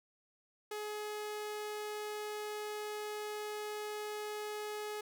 sawtooth tone, 421.7 Hz, G#4, 26 cents sharp, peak -35 dBFS, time 0.71-5.01 s, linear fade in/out 5 ms, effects none

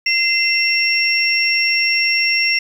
sine tone cluster, 2074 / 2696 / 5510 Hz, C7 / E7 / F8, -16 / +38 / -24 cents, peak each -18 dBFS, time 0.06-2.59 s, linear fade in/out 5 ms, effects 7-bit

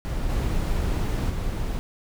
brown noise with level steps, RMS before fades -27 / -24 / -27 dBFS, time 0.05-1.79 s, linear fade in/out 0 ms, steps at 0.29 / 1.29 s, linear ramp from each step 10 ms, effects none

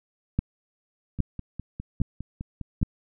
two click trains, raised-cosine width 5 ms, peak -21 / -10 dBFS, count 9 / 4, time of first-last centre 1.19-2.816 / 0.39-2.829 s, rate 4.92 / 1.23 Hz, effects none

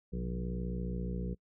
harmonic tone with a mistuned harmonic, 60.4 Hz, B1, 38 cents flat, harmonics 1 / 2 / 3 / 4 / 5 / 6 / 7 / 8, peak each -37 / -43 / -37 / -50 / -52 / -49 / -47 / -48 dBFS, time 0.12-1.35 s, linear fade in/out 20 ms, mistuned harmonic 2, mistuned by +81 cents, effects noise-tail reverb RT60 0.1 s tail -26 dB re dry

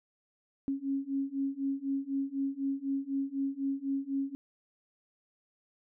sine beating tone pair, 272 / 276 Hz, C#4 / C#4, -33 / -7 cents, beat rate 4 Hz, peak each -34 / -33 dBFS, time 0.68-4.35 s, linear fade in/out 0 ms, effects none

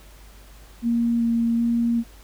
sine tone with vibrato, 233.1 Hz, A#3, in tune, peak -18 dBFS, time 0.82-2.04 s, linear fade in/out 50 ms, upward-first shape square, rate 1.3 Hz, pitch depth 9 cents each way, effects added 50 Hz sine -45 dBFS peak until 2.23 s + pink hiss -51 dBFS RMS until 2.23 s

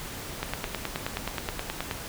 click train, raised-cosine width 0.3 ms, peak -13 dBFS, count 15, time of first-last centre 0.43-1.911 s, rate 9.45 Hz, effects pink hiss -38 dBFS RMS until 2.08 s

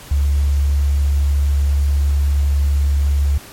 sine tone with quantisation, 70.9 Hz, C#2, 40 cents sharp, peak -12 dBFS, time 0.11-3.38 s, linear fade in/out 5 ms, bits 7, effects pink hiss -38 dBFS RMS until 3.52 s + MP3 64 kbps

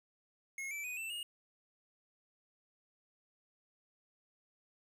square tone with pitch steps, 2166 / 2321 / 2488 / 2667 / 2858 Hz, C#7 / D7 / D#7 / E7 / F7, -41 / -21 / -1 / +20 / +39 cents, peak -40 dBFS, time 0.58-1.23 s, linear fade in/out 2 ms, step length 130 ms, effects resampled to 32000 Hz + 11-bit

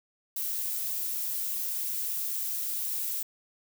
violet noise, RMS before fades -32 dBFS, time 0.36-3.23 s, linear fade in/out 5 ms, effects none

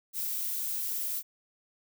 violet noise, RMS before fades -33 dBFS, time 0.13-1.23 s, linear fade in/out 50 ms, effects none

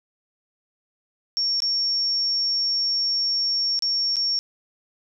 sine tone with dropouts, 5500 Hz, F8, 27 cents flat, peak -20 dBFS, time 1.37-4.39 s, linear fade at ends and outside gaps 0 ms, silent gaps 1.603-1.621 / 3.791-3.823 / 4.158-4.167 s, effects none

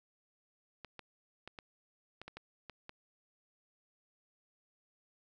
clicks, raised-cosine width 0.3 ms, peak -30 dBFS, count 9, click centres 0.847 / 0.993 / 1.476 / 1.588 / 2.216 / 2.28 / 2.37 / 2.697 / 2.894 s, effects none

